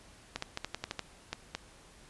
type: clicks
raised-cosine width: 0.2 ms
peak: -17 dBFS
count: 10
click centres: 0.36 / 0.424 / 0.574 / 0.646 / 0.746 / 0.84 / 0.911 / 0.993 / 1.33 / 1.55 s
effects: pink hiss -57 dBFS RMS until 2.09 s + resampled to 24000 Hz